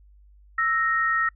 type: tone pair together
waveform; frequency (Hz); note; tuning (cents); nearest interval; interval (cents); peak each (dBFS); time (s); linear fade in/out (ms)
sine; 1318.5 / 1864.6; E6 / A#6; 0 / 0; tritone; 600; -23; 0.58-1.29; 5
effects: noise-tail reverb RT60 0.1 s tail -26 dB re dry + added 50 Hz sine -50 dBFS peak until 1.35 s